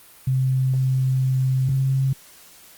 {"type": "tone pair in turn", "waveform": "sine", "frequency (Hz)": [130.8, 133.86], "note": ["C3", "C3"], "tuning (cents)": [0, 40], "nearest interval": "unison", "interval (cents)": 40, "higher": "second", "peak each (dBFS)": [-17, -17], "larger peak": "neither", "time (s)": [[0.27, 1.69], [1.69, 2.13]], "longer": "first", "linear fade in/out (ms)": 5, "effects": ["white hiss -48 dBFS RMS until 2.77 s", "Opus 32 kbps"]}